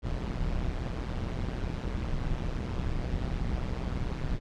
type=noise with amplitude modulation; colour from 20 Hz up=brown; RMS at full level=-28 dBFS; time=0.02-4.4 s; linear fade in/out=50 ms; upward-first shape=sine; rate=125 Hz; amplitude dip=80%; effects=low-pass 5000 Hz 12 dB/octave